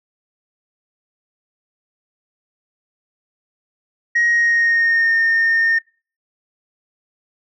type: tone with pitch glide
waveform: sine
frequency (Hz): 1886 to 1826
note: A#6 to A#6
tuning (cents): +20 to -36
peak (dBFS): -11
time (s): 4.15-5.79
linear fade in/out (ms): 10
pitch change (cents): -56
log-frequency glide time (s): 4.26-5.15
effects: noise-tail reverb RT60 0.4 s tail -26 dB re dry + tanh soft clip ceiling -10 dBFS